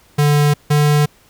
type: tone pair in turn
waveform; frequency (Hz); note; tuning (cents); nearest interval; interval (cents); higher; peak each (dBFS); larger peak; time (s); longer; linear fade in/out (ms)
square; 146.83 / 147.94; D3 / D3; 0 / +13; unison; 13; second; -11; neither; 0.18-0.54 / 0.7-1.06; neither; 10
effects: pink hiss -51 dBFS RMS until 1.29 s